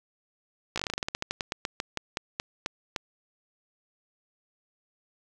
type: slowing click train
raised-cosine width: 0.2 ms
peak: -12 dBFS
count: 23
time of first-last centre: 0.76-2.962 s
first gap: 16 ms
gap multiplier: 1.15
effects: none